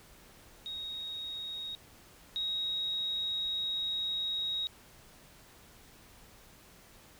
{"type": "tone pair in turn", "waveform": "sine", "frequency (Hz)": [3762, 3786], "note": ["A#7", "A#7"], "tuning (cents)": [15, 26], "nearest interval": "unison", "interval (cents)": 11, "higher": "second", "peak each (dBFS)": [-37, -31], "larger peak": "second", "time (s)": [[0.66, 1.75], [2.36, 4.67]], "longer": "second", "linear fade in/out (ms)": 0, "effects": ["pink hiss -57 dBFS RMS until 7.19 s"]}